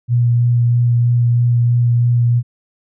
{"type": "tone with vibrato", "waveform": "sine", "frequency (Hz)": 120, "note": "B2", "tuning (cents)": -49, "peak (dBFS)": -10, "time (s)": [0.08, 2.43], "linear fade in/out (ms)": 50, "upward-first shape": "sine", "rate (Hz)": 3.1, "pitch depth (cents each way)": 11, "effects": []}